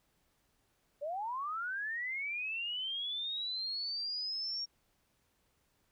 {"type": "linear sweep", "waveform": "sine", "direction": "up", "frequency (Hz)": [553, 5588], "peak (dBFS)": -35, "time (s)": [1.01, 4.66], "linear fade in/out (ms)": 20, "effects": ["pink hiss -75 dBFS RMS until 5.91 s"]}